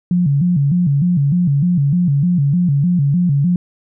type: tone with vibrato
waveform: sine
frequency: 158.2 Hz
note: D#3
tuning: 29 cents sharp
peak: -11 dBFS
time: 0.11-3.56 s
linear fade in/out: 2 ms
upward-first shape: square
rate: 3.3 Hz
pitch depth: 200 cents each way
effects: none